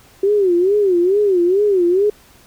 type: tone with vibrato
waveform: sine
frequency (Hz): 380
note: F#4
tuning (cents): +46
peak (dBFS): -11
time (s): 0.23-2.1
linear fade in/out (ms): 5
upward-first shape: sine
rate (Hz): 2.3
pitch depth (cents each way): 170
effects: pink hiss -48 dBFS RMS until 2.46 s